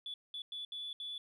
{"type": "tone bursts at uneven times", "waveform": "sine", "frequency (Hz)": 3451, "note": "A7", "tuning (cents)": -34, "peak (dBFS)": -39, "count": 5, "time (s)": [[0.06, 0.14], [0.34, 0.42], [0.52, 0.65], [0.72, 0.93], [1, 1.18]], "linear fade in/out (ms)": 2, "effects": ["tanh soft clip ceiling -35 dBFS", "13-bit"]}